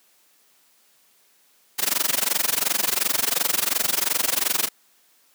white noise with amplitude modulation, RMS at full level -19 dBFS, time 1.78-4.69 s, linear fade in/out 20 ms, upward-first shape sine, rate 22.8 Hz, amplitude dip 95%, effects white hiss -60 dBFS RMS until 5.34 s + high-pass 200 Hz 12 dB/octave

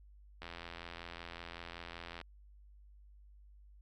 click train, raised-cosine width 0.3 ms, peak -29 dBFS, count 154, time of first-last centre 0.42-2.214 s, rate 85.3 Hz, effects added 50 Hz sine -56 dBFS peak until 3.81 s

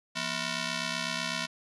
5% pulse ring-modulated tone, 410 Hz, G#4, 22 cents flat, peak -16 dBFS, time 0.15-1.47 s, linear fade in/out 20 ms, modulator 581 Hz, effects resampled to 22050 Hz

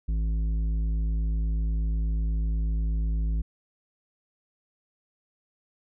sine tone with tanh clipping, 54.1 Hz, A1, 29 cents flat, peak -25 dBFS, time 0.08-3.42 s, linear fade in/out 10 ms, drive 9 dB, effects none

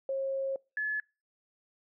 sine tone pair in turn, 540 / 1714.4 Hz, C#5 / A6, -45 / -45 cents, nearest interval octave + minor sixth, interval 2000 cents, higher second, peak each -29 / -29 dBFS, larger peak neither, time 0.09-0.56 / 0.77-1 s, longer first, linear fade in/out 2 ms, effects noise-tail reverb RT60 0.3 s tail -26 dB re dry

